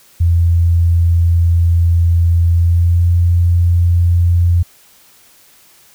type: tone with pitch glide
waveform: sine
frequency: 84.9 to 86.63 Hz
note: F2 to F2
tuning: -48 to -13 cents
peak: -8 dBFS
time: 0.2-4.63 s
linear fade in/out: 10 ms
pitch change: +35 cents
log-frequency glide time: 2.53-3.09 s
effects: white hiss -47 dBFS RMS until 5.94 s